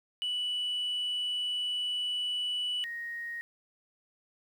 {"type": "tone pair in turn", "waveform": "sine", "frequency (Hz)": [2960, 1871.6], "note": ["F#7", "A#6"], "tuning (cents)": [0, 6], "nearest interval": "minor sixth", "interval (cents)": 794, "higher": "first", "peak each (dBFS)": [-28, -35], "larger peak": "first", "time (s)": [[0.22, 2.84], [2.84, 3.41]], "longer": "first", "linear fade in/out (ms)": 0, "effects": ["tanh soft clip ceiling -27 dBFS", "10-bit"]}